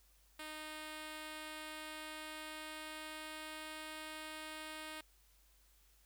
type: tone with pitch glide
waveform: 5% pulse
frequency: 309 to 311.1 Hz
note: D#4 to D#4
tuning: -12 to 0 cents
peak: -34 dBFS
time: 0.39-5.01 s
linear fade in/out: 5 ms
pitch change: +12 cents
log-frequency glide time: 0.58-3.9 s
effects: added 50 Hz sine -68 dBFS peak until 6.05 s + white hiss -71 dBFS RMS until 6.05 s